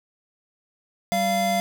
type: tone pair together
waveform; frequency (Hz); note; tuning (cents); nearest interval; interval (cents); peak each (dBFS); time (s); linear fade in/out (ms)
square; 193.9 / 691; G3 / F5; -19 / -19; octave + minor seventh; 2200; -27 / -22; 1.12-1.6; 0
effects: none